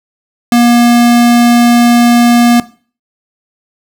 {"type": "tone", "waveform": "square", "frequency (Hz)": 238.5, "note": "A#3", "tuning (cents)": 40, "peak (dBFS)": -5, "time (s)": [0.52, 2.6], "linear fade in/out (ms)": 2, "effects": ["noise-tail reverb RT60 0.4 s tail -18 dB re dry"]}